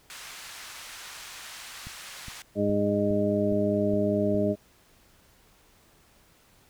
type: band-pass noise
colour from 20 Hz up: pink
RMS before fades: -43 dBFS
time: 0.1-2.42 s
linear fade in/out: 0 ms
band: 1300 to 10000 Hz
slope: 12 dB/octave
type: click train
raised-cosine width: 5 ms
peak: -29 dBFS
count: 7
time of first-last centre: 1.87-4.349 s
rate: 2.42 Hz
type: harmonic tone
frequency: 102.5 Hz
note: G#2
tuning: 22 cents flat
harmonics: 1 / 2 / 3 / 4 / 6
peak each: -33 / -27 / -30 / -29 / -27 dBFS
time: 2.55-4.56 s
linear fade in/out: 50 ms
effects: pink hiss -60 dBFS RMS until 6.69 s